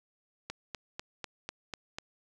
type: click train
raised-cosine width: 0.2 ms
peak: -20 dBFS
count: 7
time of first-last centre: 0.5-1.985 s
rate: 4.04 Hz
effects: none